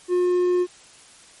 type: tone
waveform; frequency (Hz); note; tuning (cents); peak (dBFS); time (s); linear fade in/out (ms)
triangle; 358.3; F4; +44; -15; 0.08-0.67; 50
effects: white hiss -49 dBFS RMS until 1.4 s + MP3 48 kbps